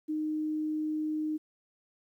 sine tone, 308.3 Hz, D#4, 16 cents flat, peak -29 dBFS, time 0.08-1.38 s, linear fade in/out 20 ms, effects 11-bit

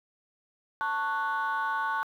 sine chord, F# minor, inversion first, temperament just, 888 / 1110 / 1480 Hz, A5 / C#6 / F#6, +16 / +2 / 0 cents, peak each -30 dBFS, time 0.81-2.03 s, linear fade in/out 0 ms, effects tanh soft clip ceiling -22 dBFS + 10-bit

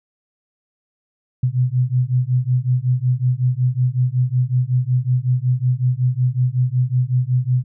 sine beating tone pair, 123.47 / 128.87 Hz, B2 / C3, 0 / -26 cents, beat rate 5.4 Hz, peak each -18 dBFS, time 1.43-7.64 s, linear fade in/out 5 ms, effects none

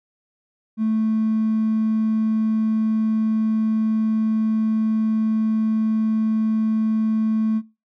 triangle tone with hard clipping, 219.5 Hz, A3, 4 cents flat, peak -18 dBFS, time 0.77-7.62 s, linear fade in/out 50 ms, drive 4 dB, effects noise-tail reverb RT60 0.3 s tail -23 dB re dry

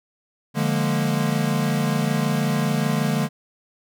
square chord, Bb dominant seventh, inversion first, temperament equal with one note detuned, 147.94 / 174.61 / 207.7 / 233.1 Hz, D3 / F3 / Ab3 / Bb3, +13 / 0 / 0 / 0 cents, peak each -24 / -28 / -26 / -27 dBFS, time 0.54-3.29 s, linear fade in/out 50 ms, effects none

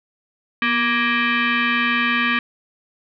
sine tone with frequency modulation, 241.3 Hz, B3, 40 cents flat, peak -16 dBFS, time 0.62-2.39 s, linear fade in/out 2 ms, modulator 705 Hz, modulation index 3.7, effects none

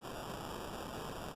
white noise with sample-and-hold, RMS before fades -44 dBFS, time 0.01-1.35 s, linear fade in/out 50 ms, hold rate 2100 Hz, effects resampled to 32000 Hz

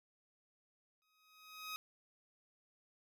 15% pulse tone with exponential growth, 1260 Hz, D#6, 21 cents sharp, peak -34 dBFS, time 1.02-1.76 s, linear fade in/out 0 ms, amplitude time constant 160 ms, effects none

